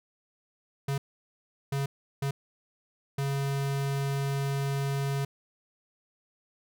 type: tone bursts at uneven times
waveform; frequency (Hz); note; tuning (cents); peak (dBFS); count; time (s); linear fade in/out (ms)
square; 138.7; C#3; +1; -28; 4; 0.88-0.98 / 1.72-1.86 / 2.22-2.31 / 3.18-5.25; 5
effects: none